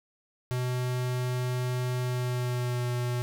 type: tone with pitch glide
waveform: square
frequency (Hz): 125.3 to 122.65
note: B2 to B2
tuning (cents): +25 to -12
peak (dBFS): -28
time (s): 0.51-3.22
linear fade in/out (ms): 0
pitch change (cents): -37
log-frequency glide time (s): 2.01-2.88
effects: none